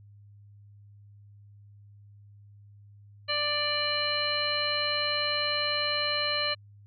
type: harmonic tone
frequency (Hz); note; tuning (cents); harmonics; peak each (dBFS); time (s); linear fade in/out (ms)
590; D5; +8; 1 / 2 / 3 / 4 / 5 / 7; -34 / -35 / -35 / -34 / -33 / -30; 3.28-6.55; 20
effects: added 102 Hz sine -50 dBFS peak until 6.86 s